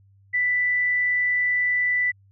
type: tone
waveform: sine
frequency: 1981 Hz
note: B6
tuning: 5 cents sharp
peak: -19 dBFS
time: 0.33-2.12 s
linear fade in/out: 20 ms
effects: added 98 Hz sine -53 dBFS peak until 2.31 s